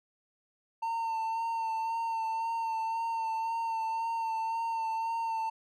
triangle tone with vibrato, 905 Hz, A5, 48 cents sharp, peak -28 dBFS, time 0.82-5.5 s, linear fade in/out 10 ms, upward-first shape sine, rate 1.9 Hz, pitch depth 22 cents each way, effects none

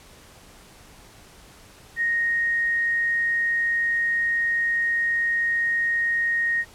sine tone, 1864.7 Hz, A#6, in tune, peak -20 dBFS, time 1.96-6.65 s, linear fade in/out 50 ms, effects pink hiss -49 dBFS RMS until 6.74 s + low-pass 12000 Hz 12 dB/octave

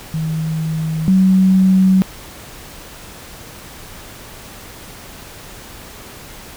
sine tone pair in turn, 159.1 / 188.58 Hz, D#3 / F#3, +39 / +33 cents, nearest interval minor third, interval 294 cents, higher second, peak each -17 / -8 dBFS, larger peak second, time 0.14-1.08 / 1.08-2.02 s, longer neither, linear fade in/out 0 ms, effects pink hiss -36 dBFS RMS until 6.56 s

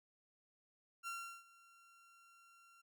30% pulse tone with ADSR envelope, 1372 Hz, F6, 31 cents flat, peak -39 dBFS, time 1.03-2.82 s, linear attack 42 ms, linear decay 360 ms, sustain -22 dB, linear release 14 ms, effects none

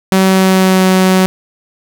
sawtooth tone with pitch glide, 190 to 187.06 Hz, F#3 to F#3, +46 to +19 cents, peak -3 dBFS, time 0.12-1.26 s, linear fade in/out 0 ms, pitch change -27 cents, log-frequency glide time 0.23-0.84 s, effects none

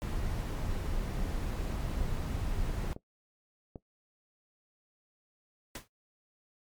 brown noise, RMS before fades -33 dBFS, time 0.02-2.93 s, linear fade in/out 0 ms
clicks, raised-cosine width 2 ms, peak -28 dBFS, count 6, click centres 1.255 / 1.608 / 1.972 / 2.011 / 2.964 / 3.758 s
pink noise with exponential decay, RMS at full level -36 dBFS, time 5.75-5.88 s, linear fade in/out 5 ms, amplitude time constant 28 ms
effects noise-tail reverb RT60 0.1 s tail -17 dB re dry + MP3 96 kbps

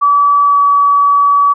sine tone with pitch glide, 1148 to 1140.7 Hz, D6 to C#6, -40 to +49 cents, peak -6 dBFS, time 0.01-1.54 s, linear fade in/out 20 ms, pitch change -11 cents, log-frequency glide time 0.44-0.58 s, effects none

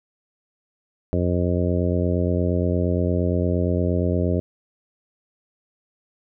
harmonic tone, 88.6 Hz, F2, 25 cents sharp, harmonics 1 / 2 / 3 / 4 / 5 / 6 / 7, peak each -22 / -25 / -27 / -28 / -29 / -30 / -30 dBFS, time 1.13-4.4 s, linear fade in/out 0 ms, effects none

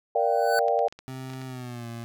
sine chord, G minor seventh, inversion first, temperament equal, 466.2 / 587.3 / 698.5 / 784 Hz, Bb4 / D5 / F5 / G5, 0 / 0 / 0 / 0 cents, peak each -26 dBFS, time 0.15-0.88 s, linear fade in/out 5 ms
square tone with exponential growth, 1500 Hz, F#6, 23 cents sharp, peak -23 dBFS, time 0.19-0.59 s, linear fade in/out 0 ms, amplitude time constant 86 ms
clicks, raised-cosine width 0.2 ms, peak -26 dBFS, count 8, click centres 0.683 / 0.791 / 0.884 / 0.925 / 0.99 / 1.301 / 1.336 / 1.416 s
25% pulse tone with pitch glide, 130.8 to 116.53 Hz, C3 to A#2, 0 to 0 cents, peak -31 dBFS, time 1.08-2.04 s, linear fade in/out 0 ms, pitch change -200 cents, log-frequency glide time 1.46-1.88 s
effects none

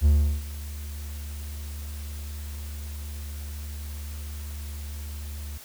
triangle tone with ADSR envelope, 73.42 Hz, D2, in tune, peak -12 dBFS, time 0.01-5.58 s, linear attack 46 ms, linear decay 360 ms, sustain -19 dB, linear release 8 ms, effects white hiss -46 dBFS RMS until 5.64 s

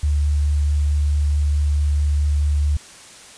sine tone with vibrato, 73.42 Hz, D2, in tune, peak -15 dBFS, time 0.03-2.77 s, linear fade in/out 5 ms, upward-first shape triangle, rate 4.6 Hz, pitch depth 10 cents each way, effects white hiss -42 dBFS RMS until 3.37 s + resampled to 22050 Hz

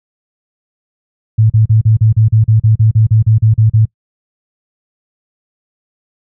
sine tone bursts, 110 Hz, A2, in tune, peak -5 dBFS, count 16, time 1.38-3.855 s, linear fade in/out 10 ms, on 120 ms, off 37 ms, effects noise-tail reverb RT60 0.1 s tail -24 dB re dry

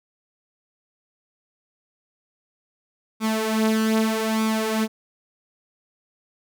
sawtooth tone with flanger, 220 Hz, A3, in tune, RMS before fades -22 dBFS, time 3.2-4.88 s, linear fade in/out 50 ms, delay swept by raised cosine 0.84 to 5.24 ms, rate 0.81 Hz, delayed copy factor +0.65, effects none

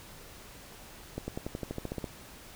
accelerating click train, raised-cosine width 2 ms, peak -21 dBFS, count 12, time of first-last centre 1.18-2.042 s, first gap 100 ms, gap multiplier 0.95, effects pink hiss -50 dBFS RMS until 2.55 s

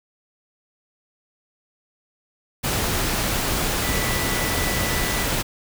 sine tone in noise, 1975.5 Hz, B6, in tune, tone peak -30 dBFS, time 3.83-5.25 s, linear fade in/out 20 ms, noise pink, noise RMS -23 dBFS, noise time 2.63-5.43 s, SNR -10 dB, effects none

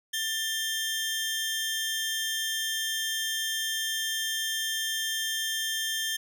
sawtooth tone pair together, 1776 / 3177 Hz, A6 / G7, +16 / +23 cents, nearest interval minor seventh, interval 1007 cents, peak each -29 / -27 dBFS, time 0.13-6.17 s, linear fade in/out 10 ms, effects none

